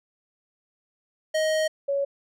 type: tone pair in turn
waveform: square / sine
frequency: 627 / 558.6 Hz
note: D#5 / C#5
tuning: +13 / +13 cents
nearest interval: major second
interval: 200 cents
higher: first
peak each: -22 dBFS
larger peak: neither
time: 1.34-1.68 / 1.88-2.05 s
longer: first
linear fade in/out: 10 ms
effects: low-pass 9000 Hz 12 dB/octave